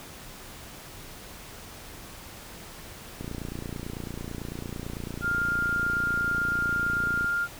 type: click train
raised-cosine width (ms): 3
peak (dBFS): -22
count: 118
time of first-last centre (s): 3.21-7.244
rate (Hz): 29
type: tone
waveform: sine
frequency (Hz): 1403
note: F6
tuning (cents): +8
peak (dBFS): -24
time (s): 5.21-7.48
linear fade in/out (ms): 50
effects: pink hiss -44 dBFS RMS until 7.59 s